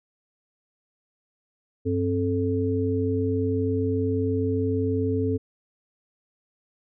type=tone cluster; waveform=sine; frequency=98.2 / 264.9 / 436.7 Hz; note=G2 / C4 / A4; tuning=+4 / +22 / -13 cents; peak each=-26 dBFS; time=1.85-5.38 s; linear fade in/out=20 ms; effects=none